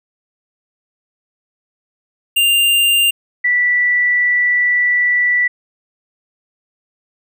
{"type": "tone pair in turn", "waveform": ["square", "sine"], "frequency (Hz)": [2794, 1963.7], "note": ["F7", "B6"], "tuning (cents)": [0, -10], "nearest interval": "tritone", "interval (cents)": 610, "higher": "first", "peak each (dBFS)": -11, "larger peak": "neither", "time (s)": [[2.36, 3.11], [3.44, 5.48]], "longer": "second", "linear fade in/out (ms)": 10, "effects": []}